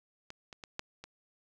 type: clicks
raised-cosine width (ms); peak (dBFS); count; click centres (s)
0.2; -27 / -29 / -27 / -18 / -28; 5; 0.304 / 0.528 / 0.638 / 0.794 / 1.04
effects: none